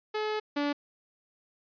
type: tone pair in turn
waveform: sawtooth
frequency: 427.9 / 289.1 Hz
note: A4 / D4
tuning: -48 / -27 cents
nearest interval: perfect fifth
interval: 679 cents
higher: first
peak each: -25 / -23 dBFS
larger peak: second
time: 0.14-0.4 / 0.56-0.73 s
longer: first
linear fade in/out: 10 ms
effects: resampled to 11025 Hz